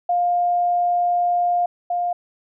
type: tone pair in turn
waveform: sine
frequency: 705 / 705 Hz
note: F5 / F5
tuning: +16 / +16 cents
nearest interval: unison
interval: 0 cents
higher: neither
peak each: -16 / -19 dBFS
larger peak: first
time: 0.09-1.66 / 1.9-2.13 s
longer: first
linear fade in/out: 5 ms
effects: none